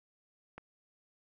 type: click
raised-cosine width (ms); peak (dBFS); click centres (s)
0.5; -30; 0.58
effects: none